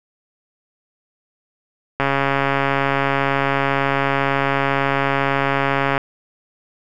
click train, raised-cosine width 0.5 ms, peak -3 dBFS, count 550, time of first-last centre 2-5.978 s, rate 138 Hz, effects none

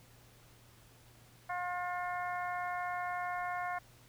harmonic tone, 356.9 Hz, F4, 38 cents sharp, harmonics 2 / 3 / 4 / 5 / 6, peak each -37 / -41 / -43 / -45 / -47 dBFS, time 1.49-3.79 s, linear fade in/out 10 ms, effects added 118 Hz sine -62 dBFS peak until 4.08 s + pink hiss -62 dBFS RMS until 4.08 s

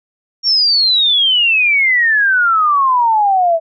sine exponential sweep, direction down, 5588 to 643 Hz, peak -9 dBFS, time 0.43-3.6 s, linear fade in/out 50 ms, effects none

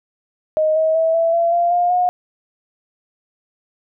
sine tone with pitch steps, 623 / 636.1 / 649.5 / 663.1 / 677 / 691.3 / 705.8 / 720.6 Hz, D#5 / D#5 / E5 / E5 / E5 / F5 / F5 / F#5, +2 / +38 / -26 / +10 / +46 / -18 / +18 / -46 cents, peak -13 dBFS, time 0.57-2.09 s, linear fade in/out 0 ms, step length 190 ms, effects none

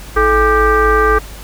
sine tone with frequency modulation, 810 Hz, G#5, 43 cents flat, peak -8 dBFS, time 0.16-1.19 s, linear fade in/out 10 ms, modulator 378 Hz, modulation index 2.1, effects added 50 Hz sine -30 dBFS peak until 1.43 s + pink hiss -35 dBFS RMS until 1.43 s

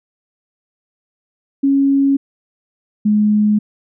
sine tone pair in turn, 275.9 / 210.4 Hz, C#4 / G#3, -8 / +23 cents, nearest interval perfect fourth, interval 469 cents, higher first, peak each -10 dBFS, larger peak neither, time 1.63-2.17 / 3.05-3.59 s, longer neither, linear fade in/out 10 ms, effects none

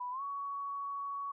sine tone with pitch glide, 987.8 to 1121.7 Hz, B5 to C#6, 0 to +20 cents, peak -36 dBFS, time 0-1.32 s, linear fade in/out 10 ms, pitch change +220 cents, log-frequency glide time 0.11-0.22 s, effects none

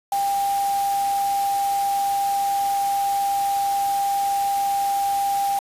sine tone in noise, 797 Hz, G5, 28 cents sharp, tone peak -19 dBFS, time 0.12-5.59 s, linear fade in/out 2 ms, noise white, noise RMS -34 dBFS, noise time 0.12-5.59 s, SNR +12 dB, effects resampled to 32000 Hz

